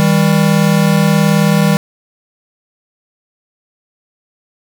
square tone pair together, 159.65 / 198.4 Hz, D#3 / G3, +45 / +21 cents, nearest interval major third, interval 376 cents, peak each -12 dBFS, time 0-1.77 s, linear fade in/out 0 ms, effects none

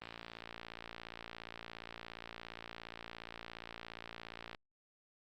click train, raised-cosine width 0.3 ms, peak -29 dBFS, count 260, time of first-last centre 0.02-4.548 s, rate 57.2 Hz, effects Opus 32 kbps

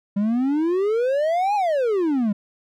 triangle exponential two-way sweep, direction up then down, 196 to 850 to 196 Hz, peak -16 dBFS, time 0.16-2.33 s, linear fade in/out 10 ms, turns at 1.55 s, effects none

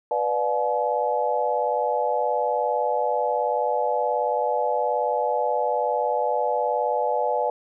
sine chord, B diminished seventh, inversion none, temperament just, 493.9 / 592.7 / 711.2 / 853.4 Hz, B4 / D5 / F5 / Ab5, 0 / +16 / +31 / +47 cents, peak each -26 / -26 / -28 / -25 dBFS, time 0.11-7.5 s, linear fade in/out 2 ms, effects none

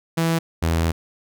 sawtooth tone pair in turn, 164.81 / 82.41 Hz, E3 / E2, 0 / 0 cents, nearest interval octave, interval 1200 cents, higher first, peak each -14 dBFS, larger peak neither, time 0.17-0.39 / 0.62-0.92 s, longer second, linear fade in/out 10 ms, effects none

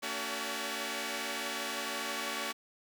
5% pulse tone cluster, 225.1 / 283.9 / 375.3 / 574 Hz, A3 / C#4 / F#4 / D5, +40 / +41 / +25 / -40 cents, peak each -29 dBFS, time 0.02-2.53 s, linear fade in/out 20 ms, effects none

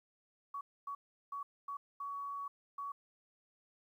sine tone bursts at uneven times, 1126 Hz, C#6, 27 cents sharp, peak -39 dBFS, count 6, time 0.54-0.61 / 0.87-0.95 / 1.32-1.43 / 1.68-1.77 / 2-2.48 / 2.78-2.92 s, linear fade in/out 5 ms, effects 12-bit

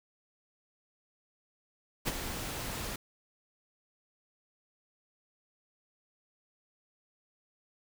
pink noise with ADSR envelope, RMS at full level -30 dBFS, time 2.05-2.96 s, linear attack 28 ms, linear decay 32 ms, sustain -8 dB, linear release 4 ms, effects none

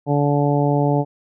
harmonic tone, 144.2 Hz, D3, 31 cents flat, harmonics 1 / 2 / 3 / 4 / 5 / 6, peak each -18 / -21 / -23 / -24 / -25 / -26 dBFS, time 0.06-1.05 s, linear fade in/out 50 ms, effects none

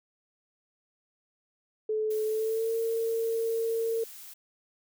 sine tone with pitch glide, 432.7 to 454.7 Hz, A4 to A#4, -29 to -43 cents, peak -26 dBFS, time 1.89-4.04 s, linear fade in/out 5 ms, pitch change +86 cents, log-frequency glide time 2.25-2.72 s
blue noise, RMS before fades -46 dBFS, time 2.1-4.34 s, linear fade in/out 10 ms
effects none

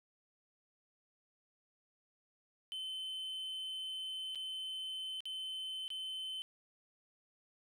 triangle tone with dropouts, 3063 Hz, G7, 41 cents flat, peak -38 dBFS, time 2.72-6.42 s, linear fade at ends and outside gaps 0 ms, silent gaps 4.349-4.356 / 5.205-5.255 / 5.88-5.903 s, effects none

